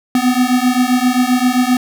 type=beating tone pair; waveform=square; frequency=246.9 / 254.5 Hz; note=B3 / C4; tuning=0 / -48 cents; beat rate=7.6 Hz; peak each=-15 dBFS; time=0.15-1.77 s; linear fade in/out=2 ms; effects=none